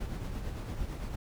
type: noise with tremolo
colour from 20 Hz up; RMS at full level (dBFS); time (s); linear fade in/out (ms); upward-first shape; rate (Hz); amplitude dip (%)
brown; -35; 0-1.16; 10; triangle; 8.9; 45
effects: none